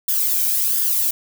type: noise with flanger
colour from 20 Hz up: violet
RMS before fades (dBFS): -19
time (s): 0.08-1.11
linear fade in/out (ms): 5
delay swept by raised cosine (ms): 0.59 to 1.31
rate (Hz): 1.4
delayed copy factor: +0.65
effects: none